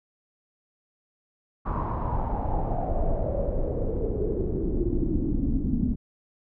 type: noise with low-pass filter sweep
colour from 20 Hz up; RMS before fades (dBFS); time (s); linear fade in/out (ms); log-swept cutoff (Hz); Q
brown; -26; 1.65-5.96; 20; 1100 to 230; 6.3
effects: none